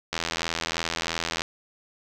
click train, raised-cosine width 0.2 ms, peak -9 dBFS, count 108, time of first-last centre 0.13-1.419 s, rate 83 Hz, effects none

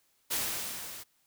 white noise with level ramp, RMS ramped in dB -30 to -45 dBFS, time 0.3-1.04 s, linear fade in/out 20 ms, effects white hiss -71 dBFS RMS until 1.26 s

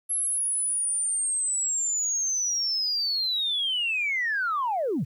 sine linear sweep, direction down, 11175 to 97.8 Hz, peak -23 dBFS, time 0.09-5.05 s, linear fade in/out 20 ms, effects tanh soft clip ceiling -19 dBFS + 10-bit

